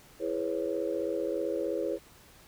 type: chord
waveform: sine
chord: C# minor seventh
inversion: first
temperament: just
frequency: 332.6 / 415.8 / 498.9 / 554.4 Hz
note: E4 / G#4 / B4 / C#5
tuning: +16 / +2 / +17 / 0 cents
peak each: -34 dBFS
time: 0.19-1.99 s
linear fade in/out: 50 ms
effects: tanh soft clip ceiling -18 dBFS + pink hiss -56 dBFS RMS until 2.47 s